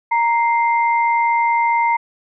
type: tone pair together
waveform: sine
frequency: 932.3 / 2093 Hz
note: A#5 / C7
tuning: 0 / 0 cents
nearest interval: octave + major second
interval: 1400 cents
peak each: -14 / -21 dBFS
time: 0.11-1.97 s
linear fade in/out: 10 ms
effects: none